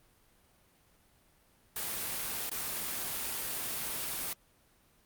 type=noise with dropouts; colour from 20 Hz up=white; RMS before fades=-36 dBFS; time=1.76-4.33 s; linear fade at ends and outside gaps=2 ms; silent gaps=2.496-2.515 s; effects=pink hiss -66 dBFS RMS until 5.05 s + Opus 32 kbps